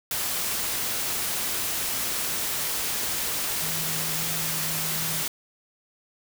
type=tone in noise; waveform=sine; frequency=160.5 Hz; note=E3; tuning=46 cents flat; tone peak=-36 dBFS; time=3.62-5.22 s; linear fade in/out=2 ms; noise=white; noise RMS=-28 dBFS; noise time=0.11-5.28 s; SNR=-11 dB; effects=none